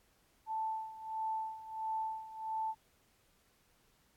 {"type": "tone with tremolo", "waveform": "sine", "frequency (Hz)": 881, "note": "A5", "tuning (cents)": 2, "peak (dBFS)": -33, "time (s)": [0.46, 2.75], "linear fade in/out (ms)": 50, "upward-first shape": "sine", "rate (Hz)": 1.5, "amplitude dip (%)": 80, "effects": ["pink hiss -71 dBFS RMS until 4.16 s", "AAC 64 kbps"]}